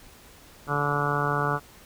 harmonic tone, 144.9 Hz, D3, 23 cents flat, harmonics 1 / 2 / 3 / 4 / 5 / 6 / 7 / 8 / 9 / 10, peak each -29 / -36 / -32 / -35 / -34 / -33 / -35 / -30 / -32 / -31 dBFS, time 0.67-1.6 s, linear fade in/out 50 ms
click train, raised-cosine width 2 ms, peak -34 dBFS, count 50, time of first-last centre 0.67-1.559 s, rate 55.1 Hz
effects pink hiss -51 dBFS RMS until 1.85 s

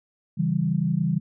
sine chord, C# diminished, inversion none, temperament equal, 138.59 / 164.81 / 196 Hz, C#3 / E3 / G3, 0 / 0 / 0 cents, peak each -27 / -23 / -26 dBFS, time 0.37-1.2 s, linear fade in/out 20 ms, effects none

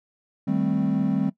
triangle chord, A half-diminished seventh, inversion second, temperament equal, 155.56 / 196 / 220 / 261.6 Hz, Eb3 / G3 / A3 / C4, 0 / 0 / 0 / 0 cents, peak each -26 / -22 / -25 / -23 dBFS, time 0.47-1.3 s, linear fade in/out 10 ms, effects noise-tail reverb RT60 0.1 s tail -19 dB re dry + tanh soft clip ceiling -9 dBFS

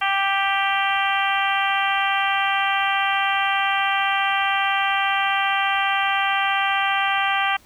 harmonic tone, 392.8 Hz, G4, 4 cents sharp, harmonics 2 / 3 / 4 / 5 / 6 / 7 / 8, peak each -23 / -25 / -26 / -27 / -28 / -28 / -29 dBFS, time 0.01-7.57 s, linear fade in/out 10 ms, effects pink hiss -53 dBFS RMS until 7.65 s

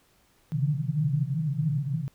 pink band-pass noise, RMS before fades -27 dBFS, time 0.52-2.08 s, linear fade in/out 0 ms, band 130 to 160 Hz, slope 96 dB/octave, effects pink hiss -64 dBFS RMS until 2.14 s

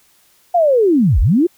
sine linear two-way sweep, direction down then up, 724 to 35.93 to 371.1 Hz, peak -9 dBFS, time 0.54-1.47 s, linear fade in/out 10 ms, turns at 1.2 s, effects white hiss -54 dBFS RMS until 1.57 s

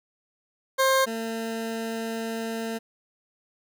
20% pulse tone pair in turn, 531 / 226.1 Hz, C5 / A3, +25 / +47 cents, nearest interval octave + minor third, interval 1478 cents, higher first, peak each -14 / -24 dBFS, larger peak first, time 0.78-1.06 / 1.06-2.79 s, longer second, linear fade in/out 20 ms, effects none

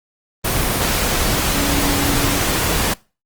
sine tone in noise, 283.5 Hz, C#4, 39 cents sharp, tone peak -22 dBFS, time 1.54-2.39 s, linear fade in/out 10 ms, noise pink, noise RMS -18 dBFS, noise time 0.44-2.94 s, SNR -7 dB, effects noise-tail reverb RT60 0.3 s tail -23 dB re dry + Opus 24 kbps

